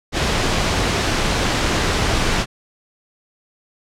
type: noise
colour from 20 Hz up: pink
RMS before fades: -18 dBFS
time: 0.12-2.46 s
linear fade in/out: 50 ms
effects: low-pass 6000 Hz 12 dB/octave